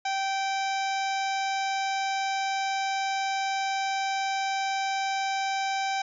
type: harmonic tone with a mistuned harmonic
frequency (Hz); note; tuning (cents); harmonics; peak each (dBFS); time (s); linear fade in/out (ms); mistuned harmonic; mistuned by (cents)
778; G5; -13; 1 / 2 / 3 / 4 / 5 / 6 / 7 / 8 / 9; -27 / -36 / -35 / -42 / -40 / -44 / -45 / -45 / -48; 0.05-6.02; 5; 6; +94
effects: none